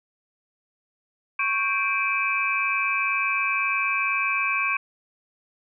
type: tone cluster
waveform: sine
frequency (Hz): 1107 / 1576 / 2347 / 2555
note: C#6 / G6 / D7 / D#7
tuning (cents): -3 / +9 / -2 / +45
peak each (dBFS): -27 / -31 / -25 / -27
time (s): 1.39-4.77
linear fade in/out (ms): 5
effects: none